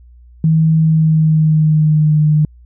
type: tone with pitch glide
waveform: sine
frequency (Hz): 159.6 to 152.13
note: D#3 to D#3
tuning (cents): +44 to -39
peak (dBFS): -8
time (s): 0.44-2.45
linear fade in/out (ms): 2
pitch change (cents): -83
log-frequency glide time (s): 0.77-2.2
effects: added 60 Hz sine -39 dBFS peak until 2.65 s